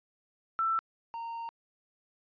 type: tone pair in turn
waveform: sine / triangle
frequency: 1332 / 923.3 Hz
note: E6 / A#5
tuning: +18 / -17 cents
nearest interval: tritone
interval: 635 cents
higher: first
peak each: -26 / -34 dBFS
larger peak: first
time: 0.59-0.79 / 1.14-1.49 s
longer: second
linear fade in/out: 0 ms
effects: resampled to 11025 Hz